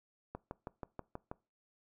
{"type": "click train", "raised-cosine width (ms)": 1, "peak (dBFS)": -27, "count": 7, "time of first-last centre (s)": [0.35, 1.315], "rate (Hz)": 6.22, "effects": ["noise-tail reverb RT60 0.3 s tail -22 dB re dry"]}